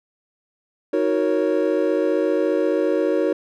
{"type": "chord", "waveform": "triangle", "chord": "D# minor seventh", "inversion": "none", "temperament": "equal with one note detuned", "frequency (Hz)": [315.3, 370, 466.2, 554.4], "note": ["D#4", "F#4", "A#4", "C#5"], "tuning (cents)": [23, 0, 0, 0], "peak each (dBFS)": -21, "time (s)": [0.93, 3.33], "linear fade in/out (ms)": 5, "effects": []}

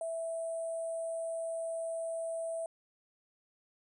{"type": "tone with sample-and-hold", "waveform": "sine", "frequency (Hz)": 659.3, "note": "E5", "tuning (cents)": 0, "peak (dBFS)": -34, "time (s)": [0.01, 2.66], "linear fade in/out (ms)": 2, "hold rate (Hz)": 8820, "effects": ["resampled to 32000 Hz"]}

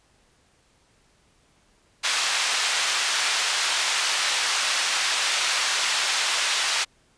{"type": "band-pass noise", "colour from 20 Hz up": "white", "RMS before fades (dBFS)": -24, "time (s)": [2.03, 6.85], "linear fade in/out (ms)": 20, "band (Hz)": [940, 5000], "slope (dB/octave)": 12, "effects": ["pink hiss -62 dBFS RMS until 7.17 s", "resampled to 22050 Hz"]}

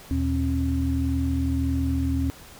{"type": "tone cluster", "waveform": "sine", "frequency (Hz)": [78.4, 120.1, 269.3], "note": ["D#2", "B2", "C#4"], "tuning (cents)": [14, -48, -50], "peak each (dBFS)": [-24, -31, -25], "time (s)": [0.11, 2.3], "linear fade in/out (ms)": 0, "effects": ["pink hiss -46 dBFS RMS until 2.59 s"]}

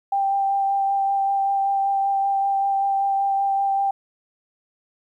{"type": "tone with vibrato", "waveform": "sine", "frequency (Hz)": 788, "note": "G5", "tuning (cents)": 9, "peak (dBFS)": -18, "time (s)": [0.12, 3.91], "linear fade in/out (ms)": 5, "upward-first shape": "sine", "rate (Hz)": 5.2, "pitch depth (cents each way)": 12, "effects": ["10-bit"]}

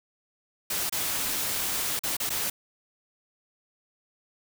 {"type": "noise with dropouts", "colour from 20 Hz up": "white", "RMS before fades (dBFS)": -29, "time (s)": [0.7, 2.5], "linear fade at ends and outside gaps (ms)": 5, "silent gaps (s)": [[0.896, 0.923], [1.993, 2.035], [2.168, 2.2], [2.294, 2.302]], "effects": []}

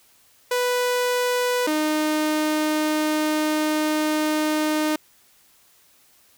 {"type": "tone pair in turn", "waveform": "sawtooth", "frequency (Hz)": [493.9, 307], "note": ["B4", "D#4"], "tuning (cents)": [0, -23], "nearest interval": "minor sixth", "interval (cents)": 823, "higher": "first", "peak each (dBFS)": -16, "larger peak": "neither", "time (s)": [[0.51, 1.67], [1.67, 4.96]], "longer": "second", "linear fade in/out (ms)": 5, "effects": ["white hiss -57 dBFS RMS until 6.37 s"]}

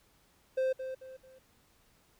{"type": "tone with echo", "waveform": "triangle", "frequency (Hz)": 522, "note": "C5", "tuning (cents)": -4, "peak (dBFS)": -25, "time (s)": [0.57, 0.73], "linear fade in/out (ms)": 10, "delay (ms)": 220, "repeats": 3, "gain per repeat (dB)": -9, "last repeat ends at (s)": 1.39, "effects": ["pink hiss -67 dBFS RMS until 2.19 s"]}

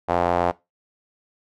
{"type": "tone with band-pass filter", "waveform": "sawtooth", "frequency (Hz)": 87.31, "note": "F2", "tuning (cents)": 0, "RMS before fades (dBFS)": -21, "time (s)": [0.08, 0.52], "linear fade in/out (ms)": 20, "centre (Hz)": 750, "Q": 2.3, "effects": ["noise-tail reverb RT60 0.2 s tail -18 dB re dry"]}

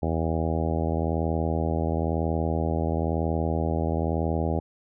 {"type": "harmonic tone", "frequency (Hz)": 81, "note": "E2", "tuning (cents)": -30, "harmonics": [1, 2, 3, 4, 5, 6, 7, 8, 9, 10], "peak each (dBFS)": [-27, -30, -32, -33, -34, -35, -35, -36, -37, -37], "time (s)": [0.02, 4.6], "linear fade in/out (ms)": 10, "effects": []}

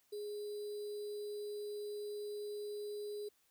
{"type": "tone with sample-and-hold", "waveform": "sine", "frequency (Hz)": 415.3, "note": "G#4", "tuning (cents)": 0, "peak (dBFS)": -40, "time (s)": [0.12, 3.29], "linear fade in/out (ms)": 10, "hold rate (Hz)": 4410, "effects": ["white hiss -74 dBFS RMS until 3.5 s"]}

